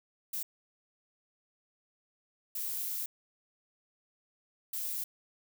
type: noise bursts at uneven times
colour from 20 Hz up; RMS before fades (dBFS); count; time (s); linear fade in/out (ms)
violet; -36; 3; 0.33-0.43 / 2.55-3.06 / 4.73-5.04; 5
effects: none